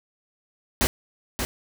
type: noise with echo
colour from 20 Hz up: pink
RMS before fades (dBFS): -21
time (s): 0.81-0.87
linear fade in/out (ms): 0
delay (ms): 580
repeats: 1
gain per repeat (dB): -6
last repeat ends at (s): 1.45
effects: none